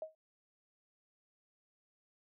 sine tone with exponential decay, 631 Hz, D#5, 24 cents sharp, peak -35 dBFS, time 0.02-0.15 s, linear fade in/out 2 ms, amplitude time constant 28 ms, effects none

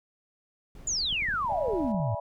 brown noise, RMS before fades -45 dBFS, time 0.75-1.92 s, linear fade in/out 2 ms
sine exponential sweep, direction down, 7230 to 99 Hz, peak -26 dBFS, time 0.87-2.15 s, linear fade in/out 5 ms
clicks, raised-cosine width 5 ms, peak -30 dBFS, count 12, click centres 1.127 / 1.223 / 1.288 / 1.34 / 1.447 / 1.524 / 1.683 / 1.735 / 1.806 / 1.846 / 1.946 / 2 s
sine chord, E dominant seventh, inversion third, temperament equal with one note detuned, 587.3 / 659.3 / 830.6 / 970.2 Hz, D5 / E5 / G#5 / B5, 0 / 0 / 0 / -31 cents, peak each -36 / -35 / -39 / -38 dBFS, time 1.49-2.2 s, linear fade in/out 5 ms
effects none

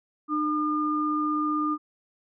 sine tone pair together, 302.6 / 1210.4 Hz, D#4 / D#6, -48 / -48 cents, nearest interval 2 octaves, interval 2400 cents, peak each -26 dBFS, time 0.28-1.78 s, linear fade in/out 50 ms, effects none

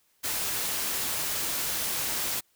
white noise, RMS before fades -30 dBFS, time 0.23-2.41 s, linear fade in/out 20 ms, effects white hiss -68 dBFS RMS until 2.55 s

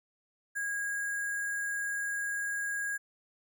sine tone with sample-and-hold, 1639 Hz, G#6, 23 cents flat, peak -31 dBFS, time 0.55-2.98 s, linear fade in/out 20 ms, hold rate 8820 Hz, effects none

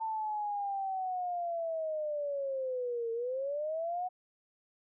sine linear two-way sweep, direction down then up, 895 to 453.9 to 740 Hz, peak -32 dBFS, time 0-4.09 s, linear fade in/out 20 ms, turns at 3.12 s, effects none

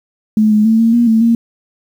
sine tone with pitch steps, 215.4 / 212.2 / 223.1 / 228 / 237.4 / 223 / 231.6 Hz, A3 / G#3 / A3 / A#3 / A#3 / A3 / A#3, -37 / +38 / +24 / -38 / +32 / +23 / -11 cents, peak -7 dBFS, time 0.37-1.35 s, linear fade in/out 2 ms, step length 140 ms, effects 7-bit

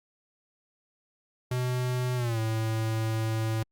square tone with pitch glide, 125.5 to 111.16 Hz, B2 to A2, +28 to +18 cents, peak -27 dBFS, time 1.51-3.63 s, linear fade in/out 5 ms, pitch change -210 cents, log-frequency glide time 2.16-2.39 s, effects Opus 48 kbps

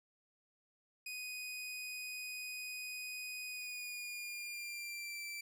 sawtooth tone with pitch glide, 2491 to 2338 Hz, D#7 to D7, +1 to -8 cents, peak -39 dBFS, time 1.06-5.41 s, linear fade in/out 5 ms, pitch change -109 cents, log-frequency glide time 3.46-5.23 s, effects none

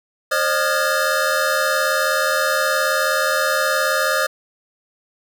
square tone cluster, 531 / 610 / 1220 / 1408 / 1688 Hz, C5 / D#5 / D#6 / F6 / G#6, +25 / -34 / -34 / +14 / +28 cents, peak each -24 dBFS, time 0.31-4.27 s, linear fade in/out 10 ms, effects none

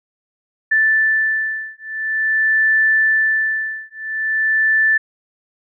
sine beating tone pair, 1760 / 1760.47 Hz, A6 / A6, 0 / 0 cents, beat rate 0.47 Hz, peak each -17 dBFS, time 0.71-4.98 s, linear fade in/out 10 ms, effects none

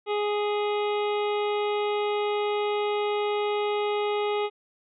harmonic tone, 415.3 Hz, G#4, in tune, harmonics 1 / 2 / 3 / 5 / 6 / 7 / 8 / 9, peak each -25 / -31 / -35 / -39 / -41 / -42 / -43 / -44 dBFS, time 0.06-4.5 s, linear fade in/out 50 ms, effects none

